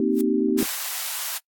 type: chord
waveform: sine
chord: C minor seventh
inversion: third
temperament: equal with one note detuned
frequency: 233.1 / 261.6 / 311.1 / 387.3 Hz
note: Bb3 / C4 / Eb4 / G4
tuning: 0 / 0 / 0 / -21 cents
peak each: -24 dBFS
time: 0-0.63 s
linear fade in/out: 2 ms
type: noise with exponential growth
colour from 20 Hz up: blue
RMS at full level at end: -32 dBFS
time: 0.1-0.21 s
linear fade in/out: 1 ms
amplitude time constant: 22 ms
type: high-pass noise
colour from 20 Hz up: white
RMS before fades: -29 dBFS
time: 0.57-1.39 s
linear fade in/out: 20 ms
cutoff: 680 Hz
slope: 24 dB/octave
effects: noise-tail reverb RT60 0.1 s tail -25 dB re dry + AAC 64 kbps